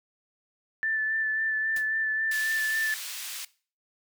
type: tone with vibrato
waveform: sine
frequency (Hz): 1760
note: A6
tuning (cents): 0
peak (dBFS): -25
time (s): 0.83-2.94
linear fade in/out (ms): 0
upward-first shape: sine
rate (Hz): 3.7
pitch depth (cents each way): 18
type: noise with exponential decay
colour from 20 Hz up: white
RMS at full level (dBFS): -35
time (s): 1.76-1.88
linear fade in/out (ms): 5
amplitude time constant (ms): 25
type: high-pass noise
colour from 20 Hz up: pink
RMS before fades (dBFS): -37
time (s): 2.31-3.45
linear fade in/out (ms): 5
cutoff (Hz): 2500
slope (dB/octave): 12
effects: noise-tail reverb RT60 0.4 s tail -20 dB re dry